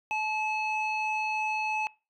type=tone pair together; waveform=sine; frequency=863 / 2586 Hz; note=A5 / E7; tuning=-34 / -34 cents; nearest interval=octave + perfect fifth; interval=1900 cents; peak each=-28 dBFS; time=0.11-1.87 s; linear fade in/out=0 ms; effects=noise-tail reverb RT60 0.3 s tail -24 dB re dry + tanh soft clip ceiling -24 dBFS